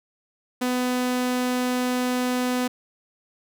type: tone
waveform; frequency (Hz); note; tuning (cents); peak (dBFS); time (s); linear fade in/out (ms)
sawtooth; 250; B3; +21; -18; 0.61-2.68; 10
effects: none